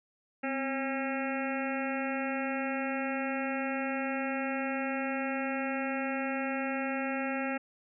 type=harmonic tone with a mistuned harmonic; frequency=271.3 Hz; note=C#4; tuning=37 cents flat; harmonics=1 / 2 / 3 / 5 / 6 / 7 / 8 / 9 / 10; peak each=-34 / -37 / -39 / -41 / -42 / -42 / -43 / -44 / -44 dBFS; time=0.43-7.58 s; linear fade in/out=10 ms; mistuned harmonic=1; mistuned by=-69 cents; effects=none